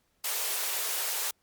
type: high-pass noise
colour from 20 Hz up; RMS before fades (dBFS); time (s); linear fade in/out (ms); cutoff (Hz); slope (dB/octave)
white; -31; 0.24-1.31; 5; 400; 48
effects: pink hiss -72 dBFS RMS until 1.42 s + MP3 96 kbps